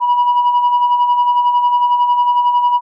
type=tone with tremolo; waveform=sine; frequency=973 Hz; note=B5; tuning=26 cents flat; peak=-6 dBFS; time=0-2.81 s; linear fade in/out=50 ms; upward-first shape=sine; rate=11 Hz; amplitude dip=55%; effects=tanh soft clip ceiling -7 dBFS